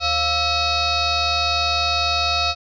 sine tone with frequency modulation, 2559 Hz, D#7, 48 cents sharp, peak -17 dBFS, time 0-2.55 s, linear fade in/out 50 ms, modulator 620 Hz, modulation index 3.7, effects none

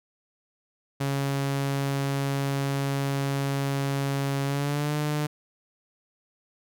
sawtooth tone with pitch glide, 138.59 to 149.4 Hz, C#3 to D3, 0 to +30 cents, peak -21 dBFS, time 1-5.27 s, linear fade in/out 10 ms, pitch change +130 cents, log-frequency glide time 4.45-4.94 s, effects none

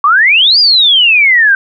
sine exponential two-way sweep, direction up then down, 1108.7 to 4978 to 1535 Hz, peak -4 dBFS, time 0.04-1.55 s, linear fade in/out 2 ms, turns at 0.59 s, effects none

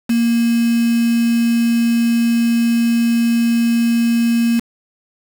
sine tone with quantisation, 233.1 Hz, A#3, in tune, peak -12 dBFS, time 0.09-4.6 s, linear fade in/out 10 ms, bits 4, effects none

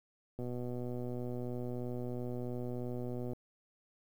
click train, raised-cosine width 2 ms, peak -28 dBFS, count 363, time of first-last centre 0.39-3.333 s, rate 123 Hz, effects 10-bit

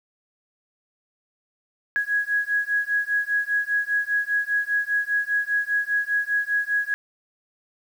sine beating tone pair, 1661.2 / 1666.2 Hz, G#6 / G#6, 0 / +5 cents, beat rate 5 Hz, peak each -24 dBFS, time 1.96-6.94 s, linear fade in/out 0 ms, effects 8-bit

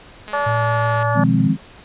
click train, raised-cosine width 0.3 ms, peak -19 dBFS, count 159, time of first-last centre 0.28-1.029 s, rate 211 Hz
harmonic tone, 288 Hz, D4, 34 cents flat, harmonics 2 / 3 / 4 / 5 / 6, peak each -22 / -23 / -23 / -27 / -28 dBFS, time 0.33-1.24 s, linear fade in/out 5 ms
sine tone with pitch glide, 113.3 to 123.55 Hz, A#2 to B2, -49 to +1 cents, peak -19 dBFS, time 0.46-1.48 s, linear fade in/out 10 ms, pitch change +150 cents, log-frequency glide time 1.1-1.28 s
sine chord, F minor seventh, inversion third, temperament equal, 155.56 / 174.61 / 207.7 / 261.6 Hz, Eb3 / F3 / Ab3 / C4, 0 / 0 / 0 / 0 cents, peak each -19 dBFS, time 1.14-1.57 s, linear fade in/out 50 ms
effects pink hiss -43 dBFS RMS until 1.84 s + resampled to 8000 Hz

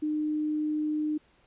sine tone, 304.3 Hz, D#4, 38 cents flat, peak -26 dBFS, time 0.02-1.18 s, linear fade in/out 10 ms, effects pink hiss -64 dBFS RMS until 1.46 s + resampled to 8000 Hz

